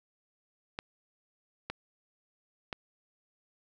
clicks, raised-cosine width 0.3 ms, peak -19 dBFS, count 3, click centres 0.789 / 1.7 / 2.728 s, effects none

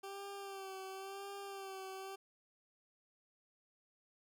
20% pulse tone with vibrato, 389.9 Hz, G4, 9 cents flat, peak -40 dBFS, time 0.03-2.16 s, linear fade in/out 10 ms, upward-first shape sine, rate 0.95 Hz, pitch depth 39 cents each way, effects none

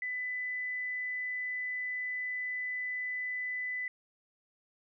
sine tone, 1999 Hz, B6, 20 cents sharp, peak -33 dBFS, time 0.02-3.88 s, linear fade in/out 2 ms, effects none

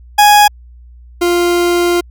40% pulse tone pair in turn, 830.6 / 349.2 Hz, G#5 / F4, 0 / 0 cents, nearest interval octave + minor third, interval 1500 cents, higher first, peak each -3 / -9 dBFS, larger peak first, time 0.18-0.48 / 1.21-2.01 s, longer second, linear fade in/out 10 ms, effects added 60 Hz sine -35 dBFS peak until 2.1 s

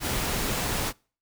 pink noise, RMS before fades -28 dBFS, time 0-0.93 s, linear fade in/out 50 ms, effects noise-tail reverb RT60 0.4 s tail -26 dB re dry

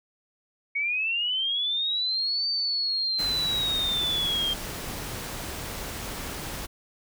sine linear two-way sweep, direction up then down, 2217 to 4602 to 3172 Hz, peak -24 dBFS, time 0.75-4.54 s, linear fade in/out 10 ms, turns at 2.48 s
pink noise, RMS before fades -35 dBFS, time 3.18-6.67 s, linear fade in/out 20 ms
effects none

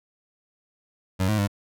25% pulse tone with pitch steps, 94 / 107 / 100.8 Hz, F#2 / A2 / G2, +28 / -48 / +49 cents, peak -17 dBFS, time 1.19-1.478 s, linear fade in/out 20 ms, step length 96 ms, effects none

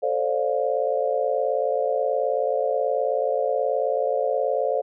sine chord, D minor seventh, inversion second, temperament just, 440.5 / 528.6 / 587.3 / 704.8 Hz, A4 / C5 / D5 / F5, +2 / +18 / 0 / +16 cents, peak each -27 / -24 / -26 / -28 dBFS, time 0.02-4.82 s, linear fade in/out 20 ms, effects none

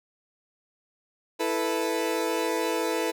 30% pulse chord, E suspended fourth, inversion none, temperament equal, 329.6 / 440 / 493.9 Hz, E4 / A4 / B4, 0 / 0 / 0 cents, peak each -27 dBFS, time 1.39-3.12 s, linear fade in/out 20 ms, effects none

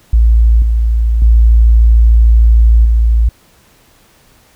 sine tone with level steps, 56.6 Hz, A1, 50 cents sharp, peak -4 / -8 / -3 / -6 dBFS, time 0.13-3.29 s, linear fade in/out 5 ms, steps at 0.62 / 1.22 / 2.85 s, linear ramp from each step 2 ms, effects pink hiss -48 dBFS RMS until 4.55 s

